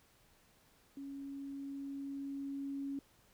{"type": "tone with level ramp", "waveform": "sine", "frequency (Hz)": 277.2, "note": "C#4", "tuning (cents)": 0, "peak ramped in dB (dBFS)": [-43, -37], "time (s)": [0.97, 2.99], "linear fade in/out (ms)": 2, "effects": ["pink hiss -68 dBFS RMS until 3.33 s"]}